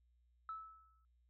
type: tone with exponential decay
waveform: sine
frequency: 1306 Hz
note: E6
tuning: 17 cents flat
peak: -40 dBFS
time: 0.49-1.05 s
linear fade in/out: 1 ms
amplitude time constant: 120 ms
effects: tanh soft clip ceiling -36 dBFS + added 60 Hz sine -70 dBFS peak until 1.29 s